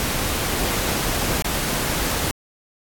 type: noise with dropouts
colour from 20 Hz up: pink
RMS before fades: -23 dBFS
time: 0-2.31 s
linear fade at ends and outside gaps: 0 ms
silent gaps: 1.422-1.446 s
effects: AAC 64 kbps